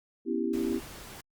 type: chord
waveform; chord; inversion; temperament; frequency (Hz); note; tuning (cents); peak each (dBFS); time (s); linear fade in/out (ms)
sine; C# half-diminished seventh; third; equal; 246.9 / 277.2 / 329.6 / 392; B3 / C#4 / E4 / G4; 0 / 0 / 0 / 0; -32 / -35 / -31 / -33; 0.25-0.81; 50
type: noise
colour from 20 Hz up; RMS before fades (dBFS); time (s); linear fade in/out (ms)
pink; -45; 0.53-1.21; 5
effects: Opus 48 kbps